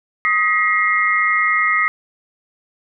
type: tone cluster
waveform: sine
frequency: 1258 / 1922 / 2123 Hz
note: D#6 / B6 / C7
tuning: +19 / -48 / +25 cents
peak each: -18 dBFS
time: 0.25-1.88 s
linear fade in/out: 0 ms
effects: none